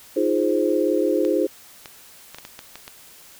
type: chord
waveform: sine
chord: F minor seventh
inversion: third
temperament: equal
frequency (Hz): 311.1 / 349.2 / 415.3 / 523.3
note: Eb4 / F4 / Ab4 / C5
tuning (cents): 0 / 0 / 0 / 0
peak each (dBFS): -23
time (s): 0.16-1.47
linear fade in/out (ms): 10
type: clicks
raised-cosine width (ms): 0.2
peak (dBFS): -19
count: 8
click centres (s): 1.25 / 1.858 / 2.346 / 2.385 / 2.451 / 2.591 / 2.756 / 2.879
effects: white hiss -47 dBFS RMS until 3.39 s